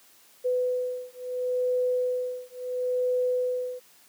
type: beating tone pair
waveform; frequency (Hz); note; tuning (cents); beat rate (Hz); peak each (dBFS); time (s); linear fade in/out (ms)
sine; 500 / 500.73; B4 / B4; +21 / +24; 0.73; -28 / -28; 0.44-3.8; 20
effects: white hiss -57 dBFS RMS until 4.08 s + high-pass 150 Hz 12 dB/octave